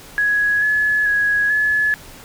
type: tone with pitch steps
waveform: sine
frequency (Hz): 1671 / 1706 / 1666 / 1710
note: G#6 / G#6 / G#6 / A6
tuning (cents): +10 / +46 / +5 / -50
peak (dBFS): -14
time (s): 0.18-1.94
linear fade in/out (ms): 0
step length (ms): 440
effects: pink hiss -40 dBFS RMS until 2.24 s